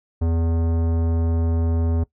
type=tone with tanh clipping; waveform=sine; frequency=82.8 Hz; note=E2; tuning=8 cents sharp; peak=-20 dBFS; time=0.21-2.04 s; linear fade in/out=10 ms; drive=17 dB; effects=noise-tail reverb RT60 0.1 s tail -19 dB re dry